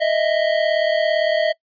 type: tone pair together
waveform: square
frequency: 621.6 / 659.3 Hz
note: D#5 / E5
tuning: -2 / 0 cents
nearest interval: minor second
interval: 102 cents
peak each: -19 / -20 dBFS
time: 0-1.53 s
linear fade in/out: 20 ms
effects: noise-tail reverb RT60 0.1 s tail -23 dB re dry + resampled to 11025 Hz